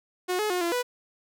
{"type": "tone with pitch steps", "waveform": "sawtooth", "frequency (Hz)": [363.2, 424.7, 360.3, 341.5, 492.7], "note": ["F#4", "G#4", "F#4", "F4", "B4"], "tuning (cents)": [-32, 39, -46, -39, -4], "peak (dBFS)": -21, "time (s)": [0.28, 0.83], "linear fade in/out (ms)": 20, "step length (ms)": 110, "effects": []}